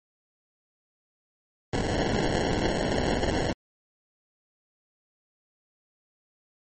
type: noise with sample-and-hold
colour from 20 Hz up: blue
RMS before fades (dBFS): -26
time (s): 1.73-3.53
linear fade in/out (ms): 5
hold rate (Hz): 1225
effects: MP3 32 kbps